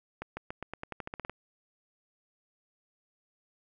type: accelerating click train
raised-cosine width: 0.5 ms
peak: -22 dBFS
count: 13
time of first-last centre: 0.22-1.296 s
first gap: 150 ms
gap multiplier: 0.9
effects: none